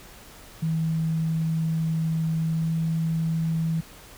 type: tone with pitch glide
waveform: sine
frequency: 161.2 to 162.42 Hz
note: E3 to E3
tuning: -38 to -25 cents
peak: -22 dBFS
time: 0.62-3.81 s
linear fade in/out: 10 ms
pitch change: +13 cents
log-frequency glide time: 2.47-2.69 s
effects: added 40 Hz sine -56 dBFS peak until 4.17 s + pink hiss -47 dBFS RMS until 4.17 s